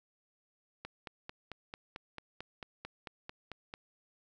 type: click train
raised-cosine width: 0.3 ms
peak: -26 dBFS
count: 14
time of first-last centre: 0.85-3.739 s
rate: 4.5 Hz
effects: none